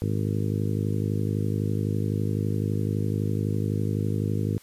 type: harmonic tone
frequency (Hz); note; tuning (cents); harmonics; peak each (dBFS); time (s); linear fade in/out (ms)
51.9; G#1; 0; 2 / 3 / 4 / 5 / 6 / 7 / 8 / 9; -26 / -30 / -32 / -34 / -36 / -37 / -38 / -39; 0.02-4.58; 0
effects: white hiss -54 dBFS RMS until 4.62 s + resampled to 32000 Hz